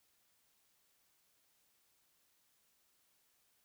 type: silence
effects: white hiss -75 dBFS RMS until 3.64 s